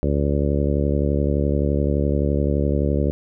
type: harmonic tone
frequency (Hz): 71.7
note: D2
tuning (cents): -41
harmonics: 1 / 2 / 3 / 4 / 5 / 6 / 7 / 8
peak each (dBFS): -21 / -24 / -26 / -27 / -28 / -29 / -29 / -30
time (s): 0.03-3.11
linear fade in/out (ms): 0
effects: none